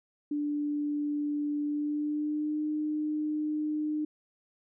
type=tone with pitch glide; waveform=sine; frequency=293.7 to 303.7 Hz; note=D4 to D#4; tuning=0 to -42 cents; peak=-28 dBFS; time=0.31-4.05 s; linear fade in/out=5 ms; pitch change=+58 cents; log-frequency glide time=1.64-2.63 s; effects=none